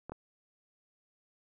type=clicks; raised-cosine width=1 ms; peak=-27 dBFS; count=2; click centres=0.096 / 0.12 s; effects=none